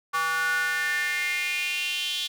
square tone with high-pass filter sweep, 162.4 Hz, E3, 26 cents flat, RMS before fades -27 dBFS, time 0.13-2.28 s, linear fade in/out 20 ms, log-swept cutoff 1200 to 3400 Hz, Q 6.1, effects none

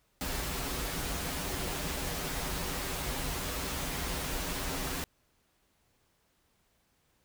pink noise with comb filter, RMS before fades -35 dBFS, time 0.21-5.04 s, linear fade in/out 0 ms, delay 9.2 ms, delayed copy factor -0.7, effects pink hiss -72 dBFS RMS until 7.24 s

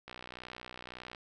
click train, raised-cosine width 0.3 ms, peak -28 dBFS, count 67, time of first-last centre 0.08-1.148 s, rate 61.8 Hz, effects none

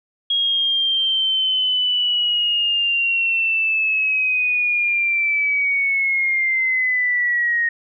sine linear sweep, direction down, 3289 to 1862 Hz, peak -16 dBFS, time 0.3-7.69 s, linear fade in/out 5 ms, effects none

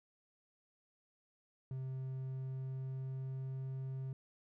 triangle tone with pitch glide, 131.3 to 132.52 Hz, C3 to C3, +6 to +22 cents, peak -37 dBFS, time 1.71-4.13 s, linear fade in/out 2 ms, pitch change +16 cents, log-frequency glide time 1.86-3.66 s, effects none

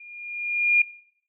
sine tone with level ramp, 2418 Hz, D7, 50 cents sharp, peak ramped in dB -42 to -13 dBFS, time 0-0.82 s, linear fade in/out 5 ms, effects noise-tail reverb RT60 0.7 s tail -21 dB re dry

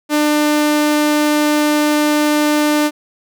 sawtooth tone, 299 Hz, D4, 31 cents sharp, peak -8 dBFS, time 0.09-2.91 s, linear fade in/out 50 ms, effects none

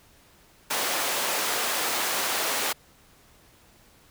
pink high-pass noise, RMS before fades -27 dBFS, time 0.7-2.73 s, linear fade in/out 10 ms, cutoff 550 Hz, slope 12 dB/octave, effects pink hiss -57 dBFS RMS until 4.1 s

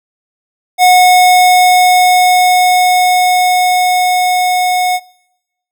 square tone with level ramp, 729 Hz, F#5, 26 cents flat, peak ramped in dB -4 to -11 dBFS, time 0.78-5 s, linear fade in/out 50 ms, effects noise-tail reverb RT60 0.9 s tail -22 dB re dry

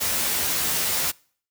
white noise with comb filter, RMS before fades -24 dBFS, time 0-1.12 s, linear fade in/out 20 ms, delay 13 ms, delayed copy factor +0.75, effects noise-tail reverb RT60 0.5 s tail -25 dB re dry

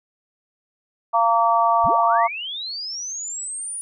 harmonic tone, 230 Hz, A#3, 23 cents flat, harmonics 3 / 4 / 5, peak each -19 / -19 / -19 dBFS, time 1.13-2.28 s, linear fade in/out 20 ms
sine linear sweep, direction up, 41.18 to 9740 Hz, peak -27 dBFS, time 1.84-3.81 s, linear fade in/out 0 ms
effects none

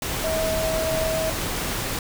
sine tone in noise, 641 Hz, E5, 49 cents flat, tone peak -23 dBFS, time 0.24-1.3 s, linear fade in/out 2 ms, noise pink, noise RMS -27 dBFS, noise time 0.02-1.99 s, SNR +1 dB, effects none

